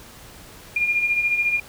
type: beating tone pair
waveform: sine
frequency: 2402 / 2416 Hz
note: D7 / D7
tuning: +38 / +48 cents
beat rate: 14 Hz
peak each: -27 / -19 dBFS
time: 0.76-1.6 s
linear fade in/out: 5 ms
effects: pink hiss -44 dBFS RMS until 1.68 s